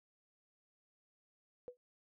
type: tone with exponential decay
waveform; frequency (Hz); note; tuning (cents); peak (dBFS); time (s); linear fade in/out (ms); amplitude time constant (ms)
sine; 493.9; B4; 0; -40; 1.68-1.77; 0; 19
effects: none